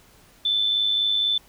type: tone with amplitude modulation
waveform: sine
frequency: 3519 Hz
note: A7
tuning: in tune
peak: -17 dBFS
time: 0.45-1.38 s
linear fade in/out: 5 ms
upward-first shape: sine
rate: 104 Hz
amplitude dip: 45%
effects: pink hiss -54 dBFS RMS until 1.48 s